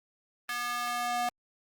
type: tone with high-pass filter sweep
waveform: square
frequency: 242.1 Hz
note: B3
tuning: 34 cents flat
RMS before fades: -32 dBFS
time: 0.49-1.29 s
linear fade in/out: 2 ms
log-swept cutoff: 1500 to 690 Hz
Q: 2
effects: Opus 24 kbps